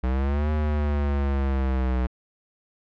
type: linear two-way sweep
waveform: square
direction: up then down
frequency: 62.1 to 76.8 to 62.1 Hz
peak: -22 dBFS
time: 0.03-2.07 s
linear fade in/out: 10 ms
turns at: 0.51 s
effects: low-pass 2000 Hz 12 dB/octave